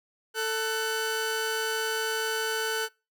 sawtooth tone pair together, 443.8 / 1500 Hz, A4 / F#6, +15 / +23 cents, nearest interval octave + major sixth, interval 2108 cents, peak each -26 dBFS, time 0.34-2.89 s, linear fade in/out 50 ms, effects noise-tail reverb RT60 0.3 s tail -26 dB re dry

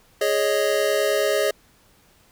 square chord, Ab suspended fourth, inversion none, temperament just, 415.3 / 553.7 / 623 Hz, Ab4 / Db5 / Eb5, 0 / -2 / +2 cents, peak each -24 dBFS, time 0.21-1.51 s, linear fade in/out 5 ms, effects pink hiss -57 dBFS RMS until 2.31 s

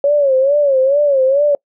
sine tone with vibrato, 554 Hz, C#5, 1 cent flat, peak -9 dBFS, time 0.04-1.55 s, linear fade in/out 2 ms, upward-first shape sine, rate 2.3 Hz, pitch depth 110 cents each way, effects noise-tail reverb RT60 0.1 s tail -26 dB re dry

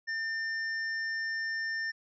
triangle tone with hard clipping, 1800 Hz, A6, 39 cents sharp, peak -33 dBFS, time 0.07-1.92 s, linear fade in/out 20 ms, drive 18 dB, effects resampled to 16000 Hz

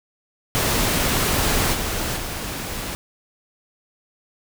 pink noise with level steps, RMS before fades -20 / -25 / -29 dBFS, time 0.55-2.95 s, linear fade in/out 0 ms, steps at 1.73 / 2.16 s, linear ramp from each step 20 ms, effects none

